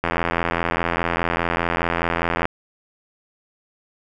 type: click train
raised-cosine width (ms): 0.5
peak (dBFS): -5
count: 206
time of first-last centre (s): 0.04-2.455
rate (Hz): 84.9
effects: none